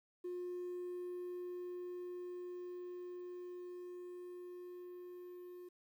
triangle tone with level ramp, 357.4 Hz, F4, 40 cents sharp, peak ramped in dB -37 to -47 dBFS, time 0.24-5.69 s, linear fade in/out 10 ms, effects tanh soft clip ceiling -36 dBFS + 12-bit

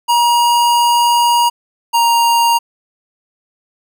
square tone pair in turn, 951 / 935.7 Hz, A#5 / A#5, +34 / +6 cents, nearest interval unison, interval 28 cents, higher first, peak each -10 dBFS, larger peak neither, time 0.08-1.5 / 1.93-2.59 s, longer first, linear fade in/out 20 ms, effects none

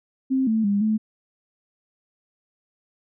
sine tone with pitch steps, 263.8 / 221.2 / 202 / 216.8 Hz, C4 / A3 / G#3 / A3, +14 / +9 / -48 / -25 cents, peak -18 dBFS, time 0.3-0.98 s, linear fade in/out 20 ms, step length 170 ms, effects none

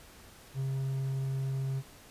triangle tone, 134.3 Hz, C3, 46 cents sharp, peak -28 dBFS, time 0.54-1.83 s, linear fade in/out 50 ms, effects pink hiss -54 dBFS RMS until 2.1 s + resampled to 32000 Hz

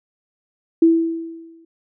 sine tone with exponential decay, 329.6 Hz, E4, in tune, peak -7 dBFS, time 0.82-1.65 s, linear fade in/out 5 ms, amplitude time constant 180 ms, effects none

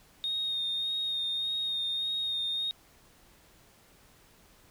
sine tone with vibrato, 3700 Hz, A#7, 14 cents flat, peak -28 dBFS, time 0.24-2.71 s, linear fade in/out 0 ms, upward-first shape sine, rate 1.7 Hz, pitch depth 20 cents each way, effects tanh soft clip ceiling -25 dBFS + pink hiss -60 dBFS RMS until 4.7 s

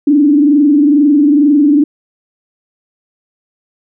sine tone with frequency modulation, 291.5 Hz, D4, 13 cents flat, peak -5 dBFS, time 0.07-1.84 s, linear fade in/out 5 ms, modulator 22.2 Hz, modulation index 0.78, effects none

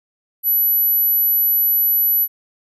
sine tone, 11880 Hz, F#9, 6 cents sharp, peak -13 dBFS, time 0.43-2.28 s, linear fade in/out 50 ms, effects none

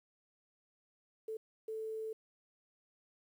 sine tone bursts at uneven times, 440 Hz, A4, in tune, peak -38 dBFS, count 2, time 1.28-1.37 / 1.68-2.13 s, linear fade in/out 5 ms, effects 11-bit

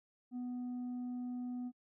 sine tone with tanh clipping, 247.3 Hz, B3, 3 cents sharp, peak -39 dBFS, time 0.31-1.72 s, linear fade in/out 50 ms, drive 3 dB, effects noise-tail reverb RT60 0.1 s tail -25 dB re dry

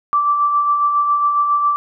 sine tone with tremolo, 1167 Hz, D6, 11 cents flat, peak -11 dBFS, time 0.13-1.76 s, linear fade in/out 0 ms, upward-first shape sine, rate 7.3 Hz, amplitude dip 40%, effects none

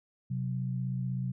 sine tone pair together, 128.81 / 185 Hz, C3 / F#3, -27 / 0 cents, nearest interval tritone, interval 627 cents, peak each -31 / -36 dBFS, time 0.3-1.32 s, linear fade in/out 10 ms, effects none

